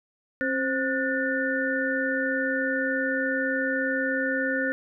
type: tone cluster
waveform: sine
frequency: 268.3 / 525 / 1461 / 1783 Hz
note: C4 / C5 / F#6 / A6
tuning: +44 / +6 / -22 / +22 cents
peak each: -29 dBFS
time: 0.41-4.72 s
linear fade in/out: 0 ms
effects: none